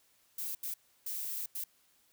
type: noise bursts at uneven times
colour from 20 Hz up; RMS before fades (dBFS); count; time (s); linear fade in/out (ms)
violet; -38; 4; 0.38-0.55 / 0.63-0.74 / 1.06-1.46 / 1.55-1.64; 5
effects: white hiss -69 dBFS RMS until 2.12 s